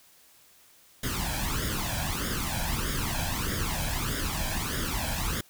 pink noise with flanger, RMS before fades -30 dBFS, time 1.03-5.41 s, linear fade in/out 5 ms, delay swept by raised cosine 0.58 to 1.26 ms, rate 1.6 Hz, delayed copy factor +0.75, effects white hiss -58 dBFS RMS until 5.49 s

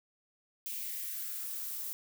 violet noise with high-pass filter sweep, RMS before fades -39 dBFS, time 0.66-1.93 s, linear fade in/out 0 ms, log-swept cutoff 2500 to 850 Hz, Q 2.8, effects none

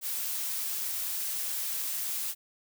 blue noise, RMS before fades -33 dBFS, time 0.01-2.35 s, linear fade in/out 50 ms, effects none

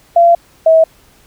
sine tone pair in turn, 684 / 645.6 Hz, F5 / E5, -36 / -36 cents, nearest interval minor second, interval 100 cents, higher first, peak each -4 dBFS, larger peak neither, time 0.16-0.35 / 0.66-0.84 s, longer first, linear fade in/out 5 ms, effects pink hiss -48 dBFS RMS until 1.26 s

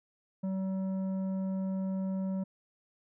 triangle tone with tanh clipping, 190.4 Hz, F#3, 50 cents sharp, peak -32 dBFS, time 0.43-2.44 s, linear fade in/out 10 ms, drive 13 dB, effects none

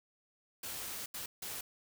white noise bursts at uneven times, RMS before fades -42 dBFS, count 3, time 0.63-1.06 / 1.14-1.26 / 1.42-1.61 s, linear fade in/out 5 ms, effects none

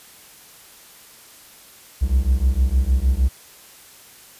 triangle beating tone pair, 61.74 / 68.24 Hz, B1 / C#2, 0 / -27 cents, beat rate 6.5 Hz, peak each -16 dBFS, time 2.01-3.29 s, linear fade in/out 20 ms, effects white hiss -46 dBFS RMS until 4.39 s + resampled to 32000 Hz

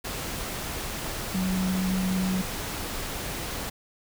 sine tone in noise, 186.5 Hz, F#3, 14 cents sharp, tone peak -24 dBFS, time 1.34-2.42 s, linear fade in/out 10 ms, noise pink, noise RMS -33 dBFS, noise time 0.04-3.7 s, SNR +6 dB, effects none

